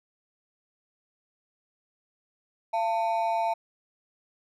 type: ring-modulated tone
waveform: triangle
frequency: 788 Hz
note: G5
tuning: 9 cents sharp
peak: -19 dBFS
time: 2.73-3.54 s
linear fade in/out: 10 ms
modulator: 105 Hz
effects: none